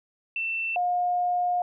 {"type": "tone pair in turn", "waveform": "sine", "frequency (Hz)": [2680, 713.7], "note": ["E7", "F5"], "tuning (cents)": [28, 37], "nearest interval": "octave + major seventh", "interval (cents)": 2291, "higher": "first", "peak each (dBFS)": [-26, -22], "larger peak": "second", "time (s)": [[0.36, 0.76], [0.76, 1.62]], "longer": "second", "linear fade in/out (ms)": 2, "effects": []}